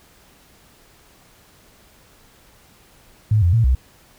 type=tone with pitch steps; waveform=sine; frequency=107.2 / 86.7 / 114.6 / 63.7 Hz; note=A2 / F2 / A#2 / C2; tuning=-45 / -12 / -29 / -46 cents; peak=-12 dBFS; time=3.31-3.75 s; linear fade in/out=5 ms; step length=110 ms; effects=pink hiss -52 dBFS RMS until 4.18 s